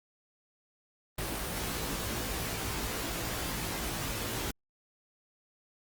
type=noise with comb filter; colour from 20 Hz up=pink; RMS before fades=-35 dBFS; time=1.18-4.51 s; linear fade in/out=5 ms; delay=18 ms; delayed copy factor=+0.95; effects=Opus 24 kbps